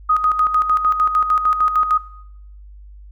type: tone with tremolo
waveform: sine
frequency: 1250 Hz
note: D#6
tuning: 8 cents sharp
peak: -11 dBFS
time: 0.09-1.98 s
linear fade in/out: 10 ms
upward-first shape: square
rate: 6.6 Hz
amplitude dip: 55%
effects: noise-tail reverb RT60 0.7 s tail -18 dB re dry + added 50 Hz sine -37 dBFS peak until 3.11 s